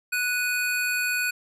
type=tone pair together; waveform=square; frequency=1477.2 / 2489 Hz; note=F#6 / D#7; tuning=-3 / 0 cents; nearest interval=major sixth; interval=903 cents; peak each=-27 dBFS; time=0.12-1.31 s; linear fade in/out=10 ms; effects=resampled to 32000 Hz